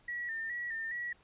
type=tone with vibrato; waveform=sine; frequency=1864.7 Hz; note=A#6; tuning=in tune; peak=-35 dBFS; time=0.08-1.13 s; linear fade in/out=5 ms; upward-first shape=square; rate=2.4 Hz; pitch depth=56 cents each way; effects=pink hiss -65 dBFS RMS until 1.23 s + resampled to 8000 Hz